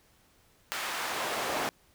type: noise with high-pass filter sweep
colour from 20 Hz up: brown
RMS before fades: -33 dBFS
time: 0.72-1.69 s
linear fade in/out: 0 ms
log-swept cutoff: 1400 to 500 Hz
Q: 0.79
effects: pink hiss -64 dBFS RMS until 1.94 s